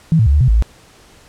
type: tone with pitch steps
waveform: sine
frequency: 162.1 / 111 / 69.8 / 73.9 / 127.3 / 54.4 / 56 Hz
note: E3 / A2 / C#2 / D2 / C3 / A1 / A1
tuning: -29 / +16 / +13 / +11 / -47 / -19 / +31 cents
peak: -8 dBFS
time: 0.12-0.624 s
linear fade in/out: 0 ms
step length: 72 ms
effects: pink hiss -46 dBFS RMS until 1.28 s + low-pass 10000 Hz 12 dB/octave